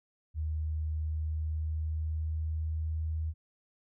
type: tone with pitch glide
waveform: sine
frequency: 77.78 to 79.19 Hz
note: D#2 to D#2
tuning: 0 to +31 cents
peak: -30 dBFS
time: 0.34-3.34 s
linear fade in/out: 50 ms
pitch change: +31 cents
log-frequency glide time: 0.96-3.01 s
effects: none